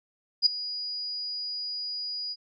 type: tone with ADSR envelope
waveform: sine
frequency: 4900 Hz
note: D#8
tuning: 27 cents flat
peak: -14 dBFS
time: 0.42-2.36 s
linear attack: 42 ms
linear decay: 6 ms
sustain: -17 dB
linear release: 43 ms
effects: none